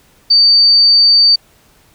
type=tone; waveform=sine; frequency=4600 Hz; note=D8; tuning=37 cents flat; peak=-5 dBFS; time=0.3-1.36 s; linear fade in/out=10 ms; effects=pink hiss -50 dBFS RMS until 1.94 s